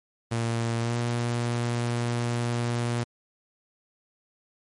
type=tone with pitch glide; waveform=sawtooth; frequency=115.9 to 119.3 Hz; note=A#2 to A#2; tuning=-10 to +41 cents; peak=-21 dBFS; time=0.31-3.04 s; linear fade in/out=10 ms; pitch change=+51 cents; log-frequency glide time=0.81-0.95 s; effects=MP3 48 kbps